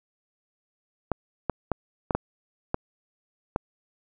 clicks, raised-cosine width 1 ms, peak -10 dBFS, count 7, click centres 1.117 / 1.497 / 1.717 / 2.108 / 2.15 / 2.744 / 3.561 s, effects none

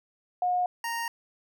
sine / 25% pulse tone pair in turn, 721 / 929.4 Hz, F#5 / A#5, -45 / -5 cents, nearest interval major third, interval 440 cents, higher second, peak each -23 / -26 dBFS, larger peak first, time 0.42-0.66 / 0.84-1.08 s, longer neither, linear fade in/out 2 ms, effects none

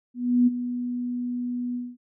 sine tone with ADSR envelope, 245.1 Hz, B3, 13 cents flat, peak -14 dBFS, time 0.14-1.97 s, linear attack 330 ms, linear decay 23 ms, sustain -12 dB, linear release 220 ms, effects none

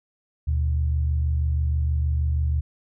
sine tone pair together, 75.92 / 122.2 Hz, D#2 / B2, -42 / -18 cents, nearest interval minor sixth, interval 824 cents, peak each -20 / -29 dBFS, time 0.47-2.61 s, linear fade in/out 10 ms, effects none

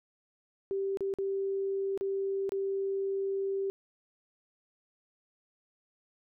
sine tone with dropouts, 390.7 Hz, G4, 6 cents flat, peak -29 dBFS, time 0.71-3.7 s, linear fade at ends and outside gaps 0 ms, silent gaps 0.972-1.007 / 1.139-1.186 / 1.976-2.01 / 2.493-2.52 s, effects none

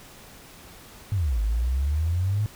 sine exponential two-way sweep, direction down then up, 108.9 to 51.2 to 108.9 Hz, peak -21 dBFS, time 1.12-2.46 s, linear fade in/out 0 ms, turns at 1.41 s, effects pink hiss -47 dBFS RMS until 2.55 s

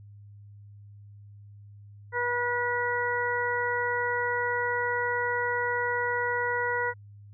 harmonic tone, 484.8 Hz, B4, 32 cents flat, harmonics 1 / 2 / 3 / 4, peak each -31 / -31 / -31 / -31 dBFS, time 2.12-6.94 s, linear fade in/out 50 ms, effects added 102 Hz sine -46 dBFS peak until 7.33 s

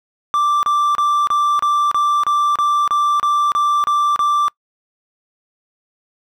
triangle tone bursts, 1174.7 Hz, D6, in tune, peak -11 dBFS, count 13, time 0.34-4.482 s, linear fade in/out 0 ms, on 290 ms, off 31 ms, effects noise-tail reverb RT60 0.1 s tail -25 dB re dry

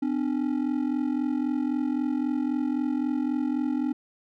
triangle ring-modulated tone, 276.4 Hz, C#4, 5 cents flat, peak -19 dBFS, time 0.02-3.93 s, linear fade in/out 5 ms, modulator 21.9 Hz, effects none

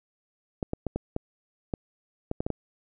clicks, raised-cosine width 2 ms, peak -15 dBFS, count 10, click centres 0.628 / 0.734 / 0.867 / 0.96 / 1.164 / 1.738 / 2.314 / 2.405 / 2.465 / 2.503 s, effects none

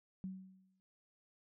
sine tone with exponential decay, 188.6 Hz, F#3, 33 cents sharp, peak -38 dBFS, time 0.24-0.8 s, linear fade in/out 0 ms, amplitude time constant 120 ms, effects none

